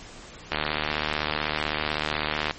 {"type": "click train", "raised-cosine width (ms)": 0.3, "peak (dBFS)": -8, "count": 152, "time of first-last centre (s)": [0.52, 2.509], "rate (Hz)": 75.9, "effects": ["pink hiss -44 dBFS RMS until 2.58 s", "MP3 32 kbps"]}